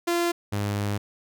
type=tone pair in turn; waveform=sawtooth; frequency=344.1 / 102.3 Hz; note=F4 / G#2; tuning=-26 / -26 cents; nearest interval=octave + major sixth; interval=2100 cents; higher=first; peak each=-18 / -21 dBFS; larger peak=first; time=0.07-0.32 / 0.52-0.98 s; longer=second; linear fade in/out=10 ms; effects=none